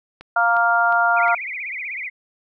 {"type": "click train", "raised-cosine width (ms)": 0.3, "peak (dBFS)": -22, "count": 4, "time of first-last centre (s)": [0.21, 1.281], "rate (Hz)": 2.8}
{"type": "harmonic tone", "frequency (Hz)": 233.1, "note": "A#3", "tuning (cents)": 0, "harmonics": [3, 4, 5, 6], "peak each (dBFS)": [-19, -22, -27, -17], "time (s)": [0.36, 1.35], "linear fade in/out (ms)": 5}
{"type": "tone with vibrato", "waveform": "sine", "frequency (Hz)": 2217, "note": "C#7", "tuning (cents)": 0, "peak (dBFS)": -26, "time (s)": [1.16, 2.1], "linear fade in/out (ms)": 20, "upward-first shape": "triangle", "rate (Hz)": 16, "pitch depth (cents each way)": 220}
{"effects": []}